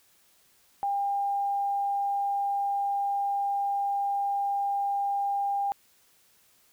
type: tone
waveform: sine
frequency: 801 Hz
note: G5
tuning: 37 cents sharp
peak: -25 dBFS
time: 0.83-5.72 s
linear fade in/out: 0 ms
effects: white hiss -63 dBFS RMS until 6.72 s